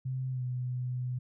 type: tone with pitch glide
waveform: sine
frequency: 130 to 125.43 Hz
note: C3 to B2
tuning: -11 to +27 cents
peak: -31 dBFS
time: 0.05-1.19 s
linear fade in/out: 10 ms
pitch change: -62 cents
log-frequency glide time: 0.3-0.43 s
effects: none